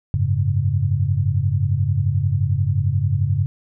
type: chord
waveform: sine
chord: F# suspended second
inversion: none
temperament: equal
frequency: 92.5 / 103.83 / 138.59 Hz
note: F#2 / G#2 / C#3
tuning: 0 / 0 / 0 cents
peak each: -21 / -20 / -21 dBFS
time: 0.14-3.46 s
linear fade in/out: 0 ms
effects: none